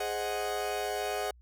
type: chord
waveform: 40% pulse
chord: Ab dominant seventh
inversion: none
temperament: equal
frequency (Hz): 415.3 / 523.3 / 622.3 / 740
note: Ab4 / C5 / Eb5 / Gb5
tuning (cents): 0 / 0 / 0 / 0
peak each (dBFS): -35 / -39 / -37 / -34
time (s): 0-1.31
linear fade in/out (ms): 5
effects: added 60 Hz sine -54 dBFS peak until 1.41 s